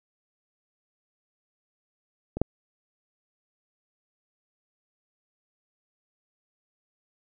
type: clicks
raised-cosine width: 2 ms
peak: -18 / -8 dBFS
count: 2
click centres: 2.37 / 2.416 s
effects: none